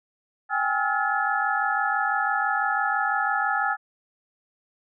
sine tone cluster, 782 / 828 / 1298 / 1412 / 1715 Hz, G5 / G#5 / E6 / F6 / A6, -4 / -5 / -27 / +19 / -45 cents, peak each -28 dBFS, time 0.49-3.77 s, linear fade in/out 50 ms, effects none

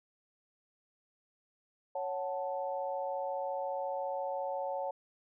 sine chord, F# minor, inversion second, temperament equal, 554.4 / 740 / 880 Hz, C#5 / F#5 / A5, 0 / 0 / 0 cents, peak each -36 / -39 / -39 dBFS, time 1.95-4.91 s, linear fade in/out 5 ms, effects none

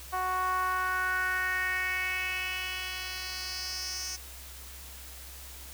10% pulse tone with band-pass filter sweep, 370 Hz, F#4, in tune, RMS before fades -32 dBFS, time 0.12-4.17 s, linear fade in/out 20 ms, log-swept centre 910 to 6200 Hz, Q 3.5, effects added 65 Hz sine -47 dBFS peak until 5.73 s + white hiss -47 dBFS RMS until 5.73 s

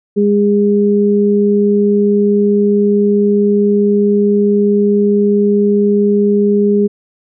sine tone pair together, 204.6 / 409.2 Hz, G#3 / G#4, -26 / -26 cents, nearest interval octave, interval 1200 cents, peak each -11 dBFS, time 0.16-6.88 s, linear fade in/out 20 ms, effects none

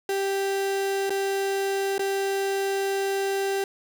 35% pulse tone with dropouts, 392 Hz, G4, in tune, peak -22 dBFS, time 0.09-3.64 s, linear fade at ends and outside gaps 2 ms, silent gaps 1.096-1.104 / 1.981-1.993 s, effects none

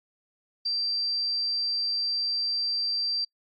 sine tone, 4699 Hz, D8, in tune, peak -25 dBFS, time 0.65-3.25 s, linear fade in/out 10 ms, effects noise-tail reverb RT60 0.1 s tail -25 dB re dry + AAC 32 kbps

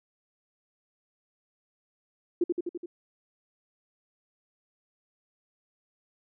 sine tone with echo, 348.4 Hz, F4, 4 cents flat, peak -20 dBFS, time 2.41-2.44 s, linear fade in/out 5 ms, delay 84 ms, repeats 5, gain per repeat -3 dB, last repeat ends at 2.86 s, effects none

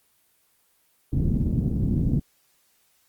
white low-pass noise, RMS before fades -23 dBFS, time 1.12-2.2 s, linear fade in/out 10 ms, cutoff 240 Hz, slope 24 dB/octave, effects white hiss -65 dBFS RMS until 3.08 s + Opus 24 kbps

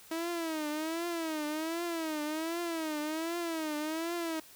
sawtooth tone with vibrato, 321.1 Hz, E4, 45 cents flat, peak -29 dBFS, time 0.11-4.4 s, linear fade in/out 5 ms, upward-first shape triangle, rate 1.3 Hz, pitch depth 140 cents each way, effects white hiss -55 dBFS RMS until 4.55 s

